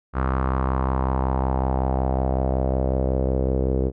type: tone with low-pass filter sweep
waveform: sawtooth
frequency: 65.41 Hz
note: C2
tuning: in tune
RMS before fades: -22 dBFS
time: 0.13-3.92 s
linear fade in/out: 50 ms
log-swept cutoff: 1300 to 440 Hz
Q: 3.3
effects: none